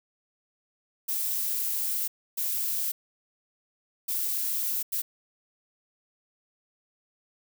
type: noise bursts at uneven times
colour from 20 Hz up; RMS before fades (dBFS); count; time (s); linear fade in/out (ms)
violet; -29; 4; 1.08-2.08 / 2.37-2.92 / 4.08-4.83 / 4.92-5.02; 10
effects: none